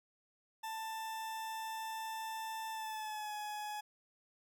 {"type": "tone with pitch glide", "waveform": "40% pulse", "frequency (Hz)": [887, 841.6], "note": ["A5", "G#5"], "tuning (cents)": [14, 23], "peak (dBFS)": -39, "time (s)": [0.63, 3.81], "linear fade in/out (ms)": 10, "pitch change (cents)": -91, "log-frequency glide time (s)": [2.71, 3.33], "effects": []}